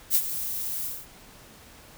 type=noise with ADSR envelope; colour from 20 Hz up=violet; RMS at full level=-19 dBFS; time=0.1-1.07 s; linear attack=54 ms; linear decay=55 ms; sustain=-12 dB; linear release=230 ms; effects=pink hiss -50 dBFS RMS until 1.97 s